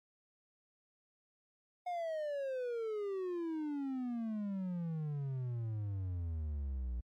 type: exponential sweep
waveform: triangle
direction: down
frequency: 725 to 58.27 Hz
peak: -34 dBFS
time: 1.86-7.01 s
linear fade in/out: 10 ms
effects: AAC 64 kbps